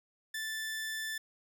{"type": "tone", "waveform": "sawtooth", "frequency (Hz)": 1760, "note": "A6", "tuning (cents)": 0, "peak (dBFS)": -32, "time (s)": [0.34, 1.18], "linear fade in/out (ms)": 5, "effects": []}